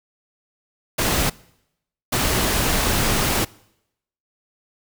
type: noise bursts at uneven times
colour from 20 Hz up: pink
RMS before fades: -20 dBFS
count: 2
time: 0.98-1.3 / 2.12-3.45 s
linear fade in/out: 10 ms
effects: noise-tail reverb RT60 0.8 s tail -23 dB re dry